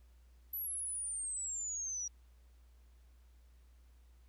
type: exponential sweep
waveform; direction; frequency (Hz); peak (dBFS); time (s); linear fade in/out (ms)
sine; down; 12000 to 5730; -37; 0.53-2.08; 5
effects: added 60 Hz sine -59 dBFS peak until 4.28 s + pink hiss -75 dBFS RMS until 4.28 s